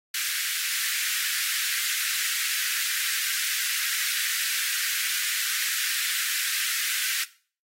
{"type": "high-pass noise", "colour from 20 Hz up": "pink", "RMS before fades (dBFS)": -28, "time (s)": [0.14, 7.24], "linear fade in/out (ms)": 5, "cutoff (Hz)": 1500, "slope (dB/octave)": 48, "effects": ["noise-tail reverb RT60 0.4 s tail -17 dB re dry", "AAC 48 kbps"]}